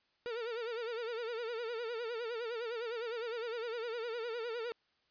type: tone with vibrato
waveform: 45% pulse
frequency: 464.4 Hz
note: A#4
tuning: 7 cents flat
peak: -37 dBFS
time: 0.26-4.72 s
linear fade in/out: 0 ms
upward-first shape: sine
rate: 9.8 Hz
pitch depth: 94 cents each way
effects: white hiss -75 dBFS RMS until 5.1 s + resampled to 11025 Hz